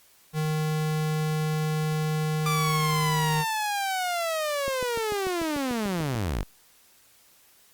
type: tone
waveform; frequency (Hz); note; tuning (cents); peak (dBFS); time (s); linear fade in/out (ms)
square; 154.9; D#3; -7; -25; 0.33-3.45; 50
type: linear sweep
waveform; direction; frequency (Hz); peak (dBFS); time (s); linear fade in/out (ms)
sawtooth; down; 1183 to 38.89; -22; 2.46-6.43; 0
type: click train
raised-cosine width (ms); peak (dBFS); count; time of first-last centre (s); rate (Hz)
2; -22; 11; 4.68-6.153; 6.79
effects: white hiss -58 dBFS RMS until 7.73 s + Opus 48 kbps